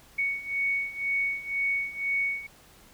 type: beating tone pair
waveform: sine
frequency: 2225 / 2227 Hz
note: C#7 / C#7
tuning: +6 / +7 cents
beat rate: 2 Hz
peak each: -31 / -28 dBFS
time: 0.18-2.47 s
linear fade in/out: 10 ms
effects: pink hiss -55 dBFS RMS until 2.93 s